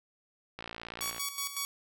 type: click train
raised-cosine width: 0.3 ms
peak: -24 dBFS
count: 35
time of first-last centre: 0.59-1.181 s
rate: 57.5 Hz
type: tone with tremolo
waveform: 5% pulse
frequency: 1126 Hz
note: C#6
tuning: 27 cents sharp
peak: -20 dBFS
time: 1.01-1.65 s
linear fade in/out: 0 ms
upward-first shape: square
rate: 5.4 Hz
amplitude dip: 65%
effects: none